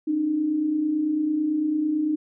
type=tone pair together; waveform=sine; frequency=277.2 / 306.2 Hz; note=C#4 / D#4; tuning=0 / -28 cents; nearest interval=major second; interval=172 cents; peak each=-31 / -21 dBFS; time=0.07-2.16 s; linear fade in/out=10 ms; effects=none